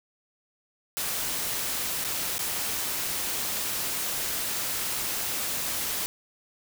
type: noise with dropouts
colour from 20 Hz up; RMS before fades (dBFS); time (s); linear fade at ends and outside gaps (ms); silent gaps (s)
white; -30; 0.97-6.06; 0; 2.041-2.047 / 2.381-2.392
effects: none